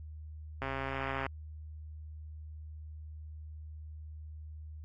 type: click train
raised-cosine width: 0.5 ms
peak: -21 dBFS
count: 88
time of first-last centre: 0.62-1.264 s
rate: 135 Hz
effects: added 77 Hz sine -43 dBFS peak until 4.84 s + AAC 48 kbps